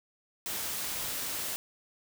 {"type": "noise", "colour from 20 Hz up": "white", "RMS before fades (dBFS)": -35, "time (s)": [0.46, 1.56], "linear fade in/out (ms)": 0, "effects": []}